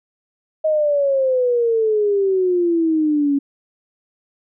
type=exponential sweep; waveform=sine; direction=down; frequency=632 to 277.2 Hz; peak=-14 dBFS; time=0.64-3.39 s; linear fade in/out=10 ms; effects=none